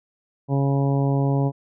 harmonic tone, 138.59 Hz, C#3, in tune, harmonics 1 / 2 / 3 / 4 / 5 / 6 / 7, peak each -19 / -25 / -29 / -31 / -33 / -35 / -36 dBFS, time 0.48-1.52 s, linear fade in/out 50 ms, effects none

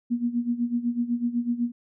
sine tone with tremolo, 239 Hz, A#3, 43 cents sharp, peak -20 dBFS, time 0.1-1.72 s, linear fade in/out 20 ms, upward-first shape sine, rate 8 Hz, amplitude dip 80%, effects none

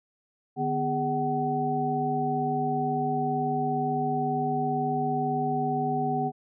sine tone cluster, 151.1 / 249 / 409.6 / 754 Hz, D3 / B3 / G#4 / F#5, +50 / +14 / -24 / +32 cents, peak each -32 / -31 / -32 / -27 dBFS, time 0.56-6.32 s, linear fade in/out 50 ms, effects none

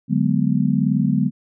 sine chord, G# half-diminished seventh, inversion second, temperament equal with one note detuned, 146.83 / 185 / 207.7 / 245.7 Hz, D3 / F#3 / G#3 / B3, 0 / 0 / 0 / -9 cents, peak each -21 dBFS, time 0.08-1.31 s, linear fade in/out 50 ms, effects none

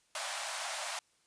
pink high-pass noise, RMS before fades -38 dBFS, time 0.15-0.99 s, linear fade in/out 2 ms, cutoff 580 Hz, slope 96 dB/octave, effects white hiss -71 dBFS RMS until 1.26 s + resampled to 22050 Hz

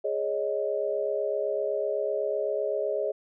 sine chord, Ab suspended fourth, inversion none, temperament equal, 415.3 / 554.4 / 622.3 Hz, Ab4 / Db5 / Eb5, 0 / 0 / 0 cents, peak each -30 dBFS, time 0.04-3.12 s, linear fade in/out 10 ms, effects none

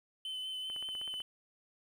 triangle tone with vibrato, 3045 Hz, F#7, 49 cents sharp, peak -36 dBFS, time 0.25-1.22 s, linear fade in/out 2 ms, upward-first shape sine, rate 5.2 Hz, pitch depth 16 cents each way
click train, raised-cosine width 0.5 ms, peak -36 dBFS, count 9, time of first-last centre 0.7-1.203 s, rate 15.9 Hz
effects 11-bit

